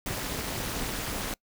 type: noise with amplitude modulation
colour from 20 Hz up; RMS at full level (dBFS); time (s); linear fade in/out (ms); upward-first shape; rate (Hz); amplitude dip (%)
pink; -29; 0.06-1.34; 2; sine; 235; 90
effects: noise-tail reverb RT60 0.1 s tail -25 dB re dry